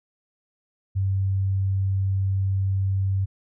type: tone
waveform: sine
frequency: 96.6 Hz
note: G2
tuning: 25 cents flat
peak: -20 dBFS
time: 0.95-3.26 s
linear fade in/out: 20 ms
effects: none